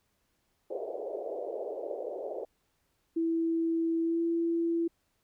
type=band-pass noise; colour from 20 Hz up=pink; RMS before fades=-37 dBFS; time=0.7-2.45 s; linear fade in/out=5 ms; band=390 to 650 Hz; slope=48 dB/octave
type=tone with pitch glide; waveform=sine; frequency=329.6 to 335.2 Hz; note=E4 to E4; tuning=0 to +29 cents; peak=-26 dBFS; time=3.16-4.88 s; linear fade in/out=10 ms; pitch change=+29 cents; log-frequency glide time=4.02-4.21 s
effects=pink hiss -75 dBFS RMS until 5.23 s